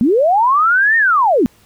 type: linear two-way sweep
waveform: sine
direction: up then down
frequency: 207.7 to 1857 to 207.7 Hz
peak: -9 dBFS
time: 0.01-1.46 s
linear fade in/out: 0 ms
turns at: 0.97 s
effects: pink hiss -51 dBFS RMS until 1.65 s